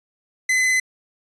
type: tone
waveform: 45% pulse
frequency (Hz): 2029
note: B6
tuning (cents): +46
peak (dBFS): -16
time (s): 0.49-0.8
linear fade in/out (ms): 5
effects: resampled to 22050 Hz